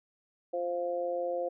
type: harmonic tone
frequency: 174.61 Hz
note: F3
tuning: in tune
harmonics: 2 / 3 / 4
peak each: -39 / -31 / -37 dBFS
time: 0.53-1.49 s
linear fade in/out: 10 ms
effects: none